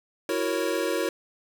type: chord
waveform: square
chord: F# dominant seventh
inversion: third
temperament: equal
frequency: 329.6 / 370 / 466.2 / 554.4 Hz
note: E4 / F#4 / A#4 / C#5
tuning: 0 / 0 / 0 / 0 cents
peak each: -31 dBFS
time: 0.29-1.09 s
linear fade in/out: 2 ms
effects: none